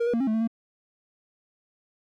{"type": "tone with pitch steps", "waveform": "triangle", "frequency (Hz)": [469.2, 481, 231.2, 269.6, 218, 223, 228.1], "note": ["A#4", "B4", "A#3", "C#4", "A3", "A3", "A#3"], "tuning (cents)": [11, -46, -14, -48, -16, 23, -37], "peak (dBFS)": -20, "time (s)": [0, 0.476], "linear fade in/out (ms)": 10, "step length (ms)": 68, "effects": []}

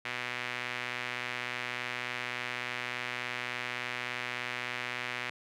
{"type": "tone with band-pass filter", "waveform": "sawtooth", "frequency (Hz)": 123.47, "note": "B2", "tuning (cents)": 0, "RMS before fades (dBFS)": -37, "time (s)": [0.05, 5.3], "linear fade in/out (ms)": 5, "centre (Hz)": 2200, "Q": 2.1, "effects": []}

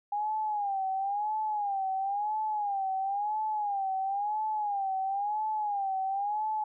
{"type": "tone with vibrato", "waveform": "sine", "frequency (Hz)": 813, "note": "G#5", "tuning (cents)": -37, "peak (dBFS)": -28, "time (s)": [0.12, 6.64], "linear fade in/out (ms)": 5, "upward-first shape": "sine", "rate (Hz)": 0.98, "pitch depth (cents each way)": 110, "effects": []}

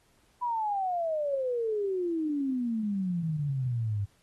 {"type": "exponential sweep", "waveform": "sine", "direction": "down", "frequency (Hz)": [994, 98], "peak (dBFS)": -27, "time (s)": [0.41, 4.06], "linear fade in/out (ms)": 20, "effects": ["pink hiss -67 dBFS RMS until 4.22 s", "AAC 32 kbps"]}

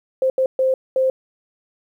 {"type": "tone bursts at uneven times", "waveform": "sine", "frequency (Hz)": 523.3, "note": "C5", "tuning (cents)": 0, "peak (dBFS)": -14, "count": 4, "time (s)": [[0.22, 0.3], [0.38, 0.46], [0.59, 0.74], [0.96, 1.1]], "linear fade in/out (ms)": 2, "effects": ["9-bit"]}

